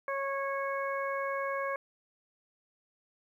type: harmonic tone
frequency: 550 Hz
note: C#5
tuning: 14 cents flat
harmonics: 1 / 2 / 3 / 4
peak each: -34 / -35 / -39 / -42 dBFS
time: 0.08-1.76 s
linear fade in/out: 2 ms
effects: 11-bit